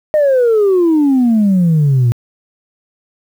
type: exponential sweep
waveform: sine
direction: down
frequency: 621 to 115.4 Hz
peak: -6 dBFS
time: 0.14-2.12 s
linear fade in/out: 0 ms
effects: tanh soft clip ceiling -6 dBFS + 7-bit